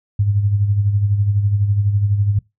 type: tone with tremolo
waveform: sine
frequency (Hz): 101.8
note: G#2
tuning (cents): -34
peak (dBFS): -11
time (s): 0.19-2.39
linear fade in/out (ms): 5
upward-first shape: sine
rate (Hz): 12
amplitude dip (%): 55
effects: noise-tail reverb RT60 0.2 s tail -23 dB re dry